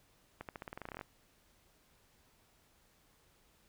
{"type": "accelerating click train", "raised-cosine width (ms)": 0.5, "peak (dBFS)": -28, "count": 15, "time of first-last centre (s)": [0.41, 1.012], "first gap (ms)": 78, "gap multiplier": 0.9, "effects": ["pink hiss -69 dBFS RMS until 3.68 s"]}